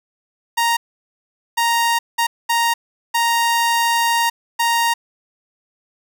sawtooth tone bursts at uneven times, 932.3 Hz, A#5, in tune, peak -11 dBFS, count 6, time 0.57-0.77 / 1.57-1.99 / 2.18-2.27 / 2.49-2.74 / 3.14-4.3 / 4.59-4.94 s, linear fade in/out 10 ms, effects none

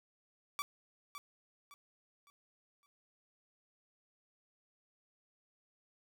sawtooth tone with echo, 1152 Hz, D6, 34 cents flat, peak -32 dBFS, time 0.59-0.62 s, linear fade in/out 0 ms, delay 560 ms, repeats 4, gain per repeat -9 dB, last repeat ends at 2.86 s, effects none

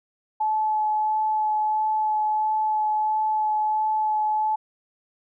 sine tone with vibrato, 860 Hz, A5, 40 cents flat, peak -20 dBFS, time 0.4-4.56 s, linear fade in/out 10 ms, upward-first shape sine, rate 1.5 Hz, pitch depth 10 cents each way, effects none

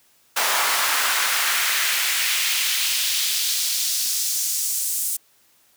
pink noise with high-pass filter sweep, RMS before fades -22 dBFS, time 0.36-5.17 s, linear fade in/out 10 ms, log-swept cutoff 900 to 8800 Hz, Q 1.3, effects white hiss -59 dBFS RMS until 5.76 s + high-pass 60 Hz 12 dB/octave

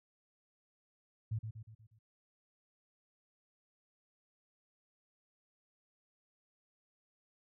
sine tone with echo, 110 Hz, A2, in tune, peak -33 dBFS, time 1.31-1.39 s, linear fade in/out 10 ms, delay 120 ms, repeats 5, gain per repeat -6 dB, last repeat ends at 1.99 s, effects none

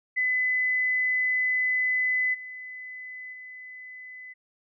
sine tone with level steps, 2011 Hz, B6, 31 cents sharp, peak -22 / -37 / -40 dBFS, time 0.16-4.34 s, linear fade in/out 20 ms, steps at 2.33 / 3.32 s, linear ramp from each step 20 ms, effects none

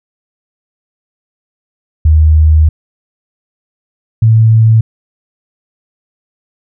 sine tone pair in turn, 77.78 / 111.66 Hz, D#2 / A2, 0 / +26 cents, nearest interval tritone, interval 626 cents, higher second, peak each -3 dBFS, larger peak neither, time 2.05-2.69 / 4.22-4.81 s, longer first, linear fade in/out 5 ms, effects none

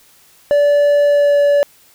triangle tone with pitch glide, 579 to 574.7 Hz, D5 to D5, -25 to -38 cents, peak -7 dBFS, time 0.51-1.63 s, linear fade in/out 0 ms, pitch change -13 cents, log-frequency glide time 1.06-1.39 s, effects white hiss -49 dBFS RMS until 1.94 s

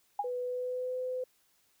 sine tone with exponential decay, 818 Hz, G#5, 26 cents flat, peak -25 dBFS, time 0.19-0.31 s, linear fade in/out 5 ms, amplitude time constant 24 ms
sine tone with pitch glide, 495.3 to 507.8 Hz, B4 to B4, +5 to +48 cents, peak -32 dBFS, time 0.24-1.24 s, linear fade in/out 5 ms, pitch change +43 cents, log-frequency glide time 0.4-0.98 s
effects white hiss -70 dBFS RMS until 1.8 s

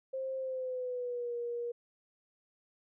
sine tone with pitch glide, 528 to 475.9 Hz, C5 to A#4, +16 to +36 cents, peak -34 dBFS, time 0.13-1.72 s, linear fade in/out 10 ms, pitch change -180 cents, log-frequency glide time 0.37-1.35 s, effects none

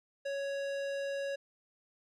sine tone with tanh clipping, 556 Hz, C#5, 5 cents sharp, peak -36 dBFS, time 0.25-1.36 s, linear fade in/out 10 ms, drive 18 dB, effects none

